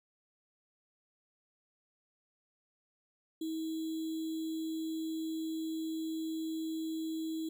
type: tone with sample-and-hold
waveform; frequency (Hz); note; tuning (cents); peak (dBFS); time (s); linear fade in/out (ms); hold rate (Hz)
sine; 320.4; E4; -49; -34; 3.41-7.49; 5; 3675
effects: none